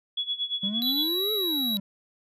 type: tone with tremolo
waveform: sine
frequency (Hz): 3380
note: G#7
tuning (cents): +30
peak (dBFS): -24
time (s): 0.17-1.08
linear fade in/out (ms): 5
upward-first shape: sine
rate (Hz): 8.7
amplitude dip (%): 85
type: exponential two-way sweep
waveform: triangle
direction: up then down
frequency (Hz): 190.9 to 440 to 190.9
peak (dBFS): -27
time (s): 0.63-1.8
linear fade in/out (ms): 5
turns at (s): 1.33
type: tone with pitch glide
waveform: square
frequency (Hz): 3951 to 3885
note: B7 to B7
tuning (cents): 0 to -29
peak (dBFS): -26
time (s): 0.82-1.77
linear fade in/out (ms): 0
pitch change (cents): -29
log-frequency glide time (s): 0.97-1.22
effects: none